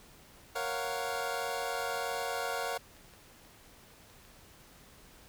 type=chord; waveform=25% pulse; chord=Gb major seventh; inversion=first; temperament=equal; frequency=466.2 / 554.4 / 698.5 / 740 Hz; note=Bb4 / Db5 / F5 / Gb5; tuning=0 / 0 / 0 / 0 cents; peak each=-35 dBFS; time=0.55-2.78 s; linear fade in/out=10 ms
type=clicks; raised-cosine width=0.2 ms; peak=-40 dBFS; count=5; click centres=2.966 / 3.137 / 3.45 / 4.1 / 4.251 s
effects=pink hiss -57 dBFS RMS until 5.28 s